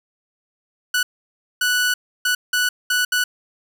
sawtooth tone bursts at uneven times, 1480 Hz, F#6, in tune, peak -13 dBFS, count 6, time 0.94-1.03 / 1.61-1.94 / 2.25-2.35 / 2.53-2.69 / 2.9-3.05 / 3.12-3.24 s, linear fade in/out 5 ms, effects none

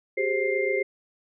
sine tone cluster, 382.8 / 410.6 / 526 / 2103 Hz, G4 / G#4 / C5 / C7, -41 / -20 / +9 / +8 cents, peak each -28 dBFS, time 0.17-0.83 s, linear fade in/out 10 ms, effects none

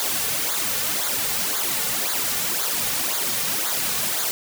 white noise with flanger, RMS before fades -24 dBFS, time 0-4.31 s, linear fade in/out 0 ms, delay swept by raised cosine 0.36 to 3.16 ms, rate 1.9 Hz, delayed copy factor -0.7, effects none

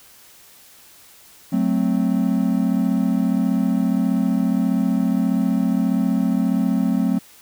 triangle chord, F# diminished, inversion none, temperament equal, 185 / 220 / 261.6 Hz, F#3 / A3 / C4, 0 / 0 / 0 cents, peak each -19 dBFS, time 1.52-7.19 s, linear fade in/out 10 ms, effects white hiss -48 dBFS RMS until 7.41 s

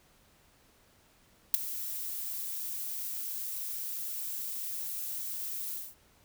violet noise with ADSR envelope, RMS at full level -18 dBFS, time 1.54-5.95 s, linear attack 3 ms, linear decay 10 ms, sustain -19 dB, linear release 210 ms, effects pink hiss -64 dBFS RMS until 6.24 s

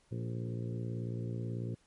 harmonic tone with a mistuned harmonic, 58.27 Hz, A#1, in tune, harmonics 2 / 3 / 4 / 5 / 6 / 7 / 8 / 9, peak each -36 / -43 / -46 / -49 / -47 / -50 / -54 / -54 dBFS, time 0.11-1.75 s, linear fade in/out 10 ms, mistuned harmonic 7, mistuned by +17 cents, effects pink hiss -69 dBFS RMS until 1.86 s + MP3 48 kbps

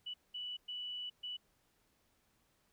sine tone bursts at uneven times, 2960 Hz, F#7, in tune, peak -40 dBFS, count 4, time 0.06-0.14 / 0.34-0.57 / 0.68-1.1 / 1.23-1.37 s, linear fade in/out 10 ms, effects pink hiss -75 dBFS RMS until 2.72 s

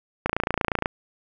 click train, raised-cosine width 0.5 ms, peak -7 dBFS, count 18, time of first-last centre 0.26-0.859 s, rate 28.4 Hz, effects none

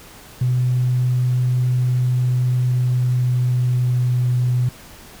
sine tone with pitch glide, 125.4 to 124.1 Hz, B2 to B2, +27 to +9 cents, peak -14 dBFS, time 0.41-4.69 s, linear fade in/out 5 ms, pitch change -18 cents, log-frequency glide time 2.43-4.3 s, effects tanh soft clip ceiling -10 dBFS + pink hiss -42 dBFS RMS until 5.2 s

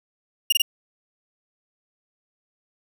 40% pulse tone bursts, 2836 Hz, F7, 26 cents sharp, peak -14 dBFS, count 3, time 0.5-0.62 s, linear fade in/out 5 ms, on 24 ms, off 24 ms, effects none

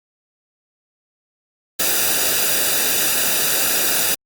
white noise with comb filter, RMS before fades -18 dBFS, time 1.79-4.15 s, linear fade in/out 10 ms, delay 0.93 ms, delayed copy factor -0.65, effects Opus 48 kbps

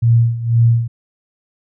sine tone with tremolo, 116.6 Hz, A#2, 1 cent sharp, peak -7 dBFS, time 0.02-0.88 s, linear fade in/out 10 ms, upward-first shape sine, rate 2 Hz, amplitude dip 80%, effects none

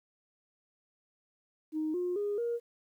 sine tone with pitch steps, 311.1 / 357.4 / 410.5 / 471.5 Hz, D#4 / F4 / G#4 / A#4, 0 / +40 / -20 / +20 cents, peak -29 dBFS, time 1.72-2.6 s, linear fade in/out 50 ms, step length 220 ms, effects tanh soft clip ceiling -25 dBFS + 11-bit

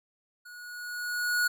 square tone with level ramp, 1456 Hz, F#6, 28 cents flat, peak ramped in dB -46 to -23 dBFS, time 0.45-1.48 s, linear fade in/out 10 ms, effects none

